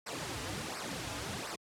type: noise with flanger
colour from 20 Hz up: pink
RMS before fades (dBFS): -39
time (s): 0.06-1.56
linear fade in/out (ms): 10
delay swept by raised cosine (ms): 0.29 to 5.49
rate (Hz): 1.4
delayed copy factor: -0.8
effects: high-pass 80 Hz 12 dB/octave + low-pass 9000 Hz 12 dB/octave